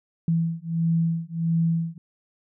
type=beating tone pair; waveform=sine; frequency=164.81 / 166.31 Hz; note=E3 / E3; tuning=0 / +16 cents; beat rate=1.5 Hz; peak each=-24 dBFS; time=0.28-1.98 s; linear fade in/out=2 ms; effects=none